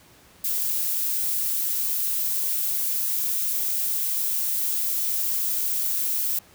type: noise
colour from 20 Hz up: violet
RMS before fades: -25 dBFS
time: 0.44-6.39 s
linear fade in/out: 5 ms
effects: pink hiss -53 dBFS RMS until 6.54 s + high-pass 60 Hz 12 dB/octave